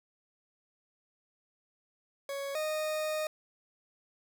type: tone pair in turn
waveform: 40% pulse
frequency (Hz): 556 / 618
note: C#5 / D#5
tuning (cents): +5 / -12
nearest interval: major second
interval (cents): 183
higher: second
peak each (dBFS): -34 / -30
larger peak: second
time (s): 2.29-2.55 / 2.55-3.27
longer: second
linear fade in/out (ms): 2
effects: none